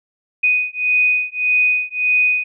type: beating tone pair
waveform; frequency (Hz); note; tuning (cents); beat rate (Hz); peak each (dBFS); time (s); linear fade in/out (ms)
sine; 2489 / 2490.7; D#7 / D#7; 0 / +1; 1.7; -17 / -17; 0.43-2.44; 10
effects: none